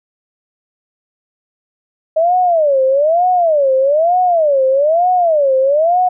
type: tone with vibrato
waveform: sine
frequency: 620 Hz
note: D#5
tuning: 6 cents flat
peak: -9 dBFS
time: 2.16-6.09 s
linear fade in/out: 10 ms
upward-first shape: sine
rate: 1.1 Hz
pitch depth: 290 cents each way
effects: none